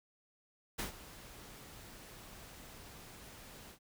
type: noise with ADSR envelope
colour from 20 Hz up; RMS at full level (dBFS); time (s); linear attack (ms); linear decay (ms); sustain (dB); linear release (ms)
pink; -37; 0.78-3.79; 16; 120; -16; 86
effects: none